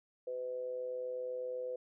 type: tone with amplitude modulation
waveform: sine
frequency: 504 Hz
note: B4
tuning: 35 cents sharp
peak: -34 dBFS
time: 0.27-1.76 s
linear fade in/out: 5 ms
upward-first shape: sine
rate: 128 Hz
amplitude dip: 55%
effects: none